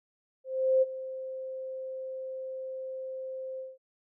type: tone with ADSR envelope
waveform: sine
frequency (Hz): 523.3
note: C5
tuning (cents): 0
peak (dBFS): -19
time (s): 0.44-3.78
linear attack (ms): 380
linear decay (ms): 26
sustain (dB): -16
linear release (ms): 190
effects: none